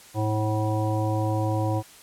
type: harmonic tone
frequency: 108 Hz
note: A2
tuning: 32 cents flat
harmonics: 1 / 3 / 5 / 7 / 9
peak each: -24 / -29 / -31 / -32 / -34 dBFS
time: 0.14-1.83 s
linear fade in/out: 50 ms
effects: white hiss -49 dBFS RMS until 2.02 s + low-pass 12000 Hz 12 dB/octave

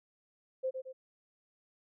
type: tone with echo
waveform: sine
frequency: 521 Hz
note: C5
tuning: 7 cents flat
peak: -30 dBFS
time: 0.63-0.71 s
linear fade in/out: 20 ms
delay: 110 ms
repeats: 2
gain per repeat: -6 dB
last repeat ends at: 0.93 s
effects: none

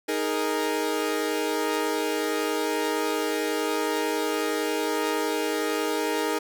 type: chord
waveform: sawtooth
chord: D# suspended fourth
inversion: none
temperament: equal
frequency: 311.1 / 415.3 / 466.2 Hz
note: D#4 / G#4 / A#4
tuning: 0 / 0 / 0 cents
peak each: -25 dBFS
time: 0.08-6.39 s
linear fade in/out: 10 ms
effects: none

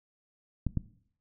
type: clicks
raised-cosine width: 5 ms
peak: -16 dBFS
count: 2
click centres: 0.667 / 0.773 s
effects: noise-tail reverb RT60 0.6 s tail -18 dB re dry

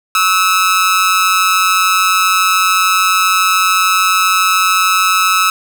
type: tone with amplitude modulation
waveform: sawtooth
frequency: 1298 Hz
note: E6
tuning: 27 cents flat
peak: -3 dBFS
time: 0.15-5.5 s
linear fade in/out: 2 ms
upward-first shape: sine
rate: 187 Hz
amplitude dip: 65%
effects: none

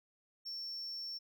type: tone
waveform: triangle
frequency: 5440 Hz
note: F8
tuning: 46 cents flat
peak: -39 dBFS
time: 0.45-1.19 s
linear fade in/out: 20 ms
effects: none

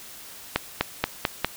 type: accelerating click train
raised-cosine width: 0.3 ms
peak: -4 dBFS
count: 5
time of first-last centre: 0.56-1.446 s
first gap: 250 ms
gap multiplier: 0.92
effects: white hiss -43 dBFS RMS until 1.56 s

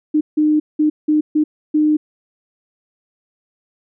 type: tone bursts at uneven times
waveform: sine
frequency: 304.3 Hz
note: D#4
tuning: 38 cents flat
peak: -11 dBFS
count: 6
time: 0.14-0.21 / 0.37-0.6 / 0.79-0.9 / 1.08-1.21 / 1.35-1.44 / 1.74-1.97 s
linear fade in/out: 10 ms
effects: none

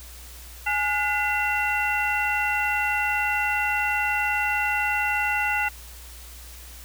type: tone cluster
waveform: sine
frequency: 835 / 1444 / 2025 / 2725 Hz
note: G#5 / F#6 / B6 / F7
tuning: +9 / -43 / +43 / -43 cents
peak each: -27 dBFS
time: 0.66-5.69 s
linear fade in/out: 10 ms
effects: added 60 Hz sine -42 dBFS peak until 6.84 s + white hiss -45 dBFS RMS until 6.84 s

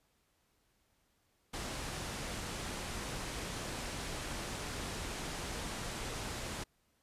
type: low-pass noise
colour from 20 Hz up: pink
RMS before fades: -41 dBFS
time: 1.53-6.64 s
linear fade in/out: 10 ms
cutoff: 10000 Hz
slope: 24 dB/octave
effects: pink hiss -75 dBFS RMS until 7.02 s + resampled to 32000 Hz

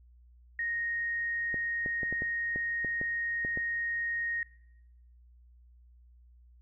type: tone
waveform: sine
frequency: 1864.7 Hz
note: A#6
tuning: in tune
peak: -30 dBFS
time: 0.59-4.43 s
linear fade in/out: 2 ms
type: clicks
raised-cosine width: 2 ms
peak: -25 dBFS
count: 10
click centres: 1.543 / 1.861 / 2.032 / 2.126 / 2.221 / 2.56 / 2.847 / 3.014 / 3.449 / 3.574 s
effects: noise-tail reverb RT60 0.9 s tail -21 dB re dry + added 60 Hz sine -55 dBFS peak until 6.61 s

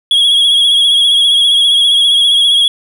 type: tone with vibrato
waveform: triangle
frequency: 3322 Hz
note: G#7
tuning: in tune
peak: -5 dBFS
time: 0.11-2.68 s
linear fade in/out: 2 ms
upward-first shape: triangle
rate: 15 Hz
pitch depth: 53 cents each way
effects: none

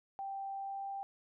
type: tone with pitch glide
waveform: sine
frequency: 784 to 788.5 Hz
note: G5 to G5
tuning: 0 to +10 cents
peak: -38 dBFS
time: 0.19-1.03 s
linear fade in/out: 0 ms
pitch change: +10 cents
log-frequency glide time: 0.51-0.88 s
effects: none

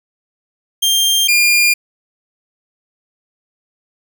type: tone pair in turn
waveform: sawtooth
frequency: 3187 / 2410 Hz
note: G7 / D7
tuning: +28 / +44 cents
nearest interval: perfect fourth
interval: 484 cents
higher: first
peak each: -8 / -6 dBFS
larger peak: second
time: 0.82-1.28 / 1.28-1.74 s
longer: neither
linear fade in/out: 10 ms
effects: none

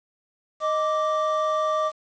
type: tone pair together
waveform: triangle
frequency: 622.3 / 1172 Hz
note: D#5 / D6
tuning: 0 / -4 cents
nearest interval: major seventh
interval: 1096 cents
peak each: -22 dBFS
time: 0.6-1.92 s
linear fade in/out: 50 ms
effects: resampled to 16000 Hz + 8-bit

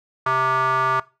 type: tone with band-pass filter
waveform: square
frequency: 130.8 Hz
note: C3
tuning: in tune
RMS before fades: -20 dBFS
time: 0.26-1 s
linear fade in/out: 5 ms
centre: 1200 Hz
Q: 4.6
effects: noise-tail reverb RT60 0.3 s tail -20 dB re dry

